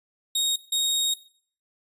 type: tone bursts at uneven times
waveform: sawtooth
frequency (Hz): 3746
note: A#7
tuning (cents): +8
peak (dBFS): -19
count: 2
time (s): 0.35-0.56 / 0.72-1.14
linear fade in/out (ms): 5
effects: noise-tail reverb RT60 0.5 s tail -17 dB re dry + resampled to 32000 Hz